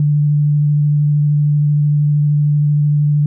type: tone with vibrato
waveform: sine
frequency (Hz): 147.5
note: D3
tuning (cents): +8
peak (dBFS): -10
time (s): 0-3.26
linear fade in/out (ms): 2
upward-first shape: square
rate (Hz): 13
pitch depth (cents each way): 9
effects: none